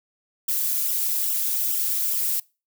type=noise with flanger; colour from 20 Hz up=violet; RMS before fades=-24 dBFS; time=0.48-2.4 s; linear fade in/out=5 ms; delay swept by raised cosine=0.45 to 5.45 ms; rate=2.4 Hz; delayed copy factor=-0.9; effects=noise-tail reverb RT60 0.3 s tail -24 dB re dry